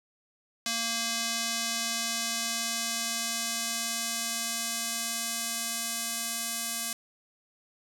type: tone with band-pass filter sweep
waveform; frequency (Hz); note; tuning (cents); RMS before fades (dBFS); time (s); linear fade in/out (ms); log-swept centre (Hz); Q
square; 230.4; A#3; -20; -32; 0.66-6.93; 2; 5700 to 9400; 1
effects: none